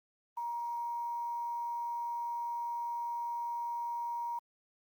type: tone with quantisation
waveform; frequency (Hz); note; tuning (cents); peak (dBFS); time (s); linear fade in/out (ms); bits
sine; 945; A#5; +23; -34; 0.37-4.39; 5; 10
effects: Opus 24 kbps